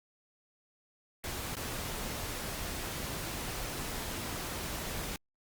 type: noise with dropouts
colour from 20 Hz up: pink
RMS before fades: -38 dBFS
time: 1.24-5.16 s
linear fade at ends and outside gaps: 0 ms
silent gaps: 1.553-1.568 s
effects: Opus 48 kbps